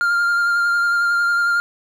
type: tone with vibrato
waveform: triangle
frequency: 1400 Hz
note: F6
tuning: 4 cents sharp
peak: -13 dBFS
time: 0.01-1.6 s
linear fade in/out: 0 ms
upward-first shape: sine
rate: 11 Hz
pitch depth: 16 cents each way
effects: none